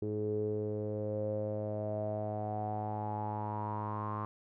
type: tone with low-pass filter sweep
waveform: sawtooth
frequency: 105.9 Hz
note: G#2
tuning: 34 cents sharp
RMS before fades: -36 dBFS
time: 0.02-4.25 s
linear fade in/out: 0 ms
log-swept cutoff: 390 to 1100 Hz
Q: 9.1
effects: none